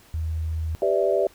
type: tone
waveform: sine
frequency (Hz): 80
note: D#2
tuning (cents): +49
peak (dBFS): -24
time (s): 0.14-0.75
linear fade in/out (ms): 0
type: chord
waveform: sine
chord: E minor seventh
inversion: first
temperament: equal with one note detuned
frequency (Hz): 392 / 501.4 / 587.3 / 659.3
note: G4 / B4 / D5 / E5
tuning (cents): 0 / +26 / 0 / 0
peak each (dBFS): -23 / -26 / -23 / -25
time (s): 0.82-1.27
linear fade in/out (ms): 2
effects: pink hiss -53 dBFS RMS until 1.34 s